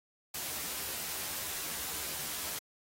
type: noise with comb filter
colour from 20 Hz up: white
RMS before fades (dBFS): -38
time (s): 0.34-2.59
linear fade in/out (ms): 5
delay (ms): 13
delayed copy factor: +0.55
effects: AAC 48 kbps